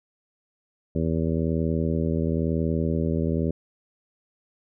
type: harmonic tone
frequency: 81 Hz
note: E2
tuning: 30 cents flat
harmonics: 1 / 2 / 3 / 4 / 5 / 6 / 7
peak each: -28 / -26 / -28 / -32 / -31 / -35 / -35 dBFS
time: 0.95-3.51 s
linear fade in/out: 5 ms
effects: none